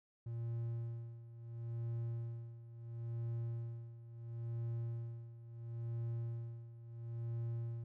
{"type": "tone with tremolo", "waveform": "triangle", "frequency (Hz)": 116.54, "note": "A#2", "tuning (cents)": 0, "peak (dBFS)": -35, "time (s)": [0.26, 7.84], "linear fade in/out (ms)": 5, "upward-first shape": "sine", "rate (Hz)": 0.73, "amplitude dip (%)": 80, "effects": []}